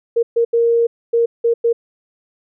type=tone bursts at uneven times; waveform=sine; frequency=466.2 Hz; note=A#4; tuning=in tune; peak=-11 dBFS; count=6; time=0.16-0.23 / 0.36-0.45 / 0.53-0.87 / 1.13-1.26 / 1.44-1.54 / 1.64-1.73 s; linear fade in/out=10 ms; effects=none